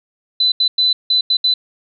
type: tone bursts at uneven times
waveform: sine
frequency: 4009 Hz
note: B7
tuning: 25 cents sharp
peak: -11 dBFS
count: 6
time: 0.4-0.52 / 0.6-0.68 / 0.78-0.93 / 1.1-1.21 / 1.3-1.37 / 1.44-1.54 s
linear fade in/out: 5 ms
effects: none